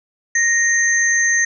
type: tone pair together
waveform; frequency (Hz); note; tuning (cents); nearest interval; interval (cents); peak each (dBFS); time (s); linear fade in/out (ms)
sine; 1864.7 / 6278; A#6 / G8; 0 / +2; octave + major sixth; 2102; -14 / -19; 0.35-1.45; 5
effects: none

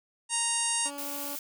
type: harmonic tone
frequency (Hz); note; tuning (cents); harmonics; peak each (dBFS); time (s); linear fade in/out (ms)
933; A#5; +1; 1 / 2 / 3 / 4 / 5 / 6 / 7 / 8 / 9 / 10; -36 / -41 / -35 / -40 / -40 / -39 / -36 / -39 / -32 / -31; 0.29-0.91; 50
type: tone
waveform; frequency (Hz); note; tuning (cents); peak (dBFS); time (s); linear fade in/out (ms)
15% pulse; 284.7; C#4; +46; -32; 0.85-1.36; 10
type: noise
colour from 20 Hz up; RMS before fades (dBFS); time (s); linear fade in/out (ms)
blue; -37; 0.98-1.39; 2
effects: none

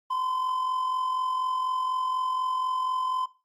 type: tone with amplitude modulation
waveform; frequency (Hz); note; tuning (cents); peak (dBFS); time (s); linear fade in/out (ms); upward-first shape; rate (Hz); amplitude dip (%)
triangle; 1025; C6; -36; -22; 0.1-3.26; 10; sine; 44.1; 45
effects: noise-tail reverb RT60 0.3 s tail -17 dB re dry + Opus 24 kbps

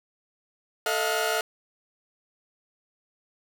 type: tone cluster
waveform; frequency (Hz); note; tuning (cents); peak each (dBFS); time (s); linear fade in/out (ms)
sawtooth; 442.5 / 633 / 698 / 1440; A4 / D#5 / F5 / F#6; +10 / +30 / -1 / -47; -26; 0.86-1.41; 2
effects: none

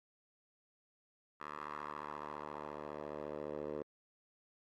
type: tone with band-pass filter sweep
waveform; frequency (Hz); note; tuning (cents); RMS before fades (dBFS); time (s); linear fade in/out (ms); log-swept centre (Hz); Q
10% pulse; 74.5; D2; +25; -45; 1.4-3.83; 10; 1300 to 480; 2.6
effects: AAC 48 kbps

